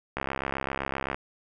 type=click train; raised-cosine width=0.5 ms; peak=-14 dBFS; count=67; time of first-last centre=0.17-1.145 s; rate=67.7 Hz; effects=none